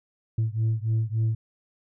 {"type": "beating tone pair", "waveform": "sine", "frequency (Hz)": [110, 113.5], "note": ["A2", "A#2"], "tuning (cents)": [0, -46], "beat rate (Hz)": 3.5, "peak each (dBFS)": [-23, -24], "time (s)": [0.38, 1.35], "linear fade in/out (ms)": 5, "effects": ["tanh soft clip ceiling -19 dBFS"]}